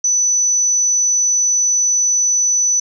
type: tone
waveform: sine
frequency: 5980 Hz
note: F#8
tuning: 17 cents sharp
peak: -12 dBFS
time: 0.04-2.8 s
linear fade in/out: 5 ms
effects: none